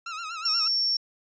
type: tone with vibrato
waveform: sawtooth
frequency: 1318.5 Hz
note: E6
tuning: in tune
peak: -29 dBFS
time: 0.06-0.68 s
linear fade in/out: 5 ms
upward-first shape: sine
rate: 8.3 Hz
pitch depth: 93 cents each way
type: tone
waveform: sine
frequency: 5460 Hz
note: F8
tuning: 40 cents flat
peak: -22 dBFS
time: 0.45-0.97 s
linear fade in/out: 5 ms
effects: resampled to 16000 Hz